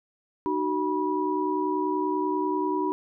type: tone cluster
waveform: sine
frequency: 305.6 / 375.9 / 974 Hz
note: D#4 / F#4 / B5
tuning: -31 / +27 / -24 cents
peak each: -28 dBFS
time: 0.46-2.92 s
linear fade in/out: 0 ms
effects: none